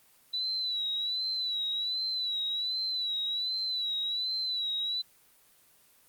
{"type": "tone with vibrato", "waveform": "sine", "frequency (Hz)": 3951, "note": "B7", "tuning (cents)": 0, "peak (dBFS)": -29, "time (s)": [0.33, 5.02], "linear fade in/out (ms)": 10, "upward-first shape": "sine", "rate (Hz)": 1.3, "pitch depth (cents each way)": 65, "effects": ["white hiss -62 dBFS RMS until 6.08 s", "Opus 24 kbps"]}